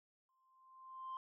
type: tone with exponential growth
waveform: sine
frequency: 1046.5 Hz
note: C6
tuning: in tune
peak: -39 dBFS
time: 0.29-1.17 s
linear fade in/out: 1 ms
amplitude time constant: 190 ms
effects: tanh soft clip ceiling -40 dBFS